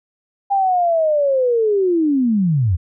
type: linear sweep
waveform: sine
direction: down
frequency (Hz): 805 to 77.78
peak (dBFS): -13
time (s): 0.5-2.77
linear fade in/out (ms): 20
effects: none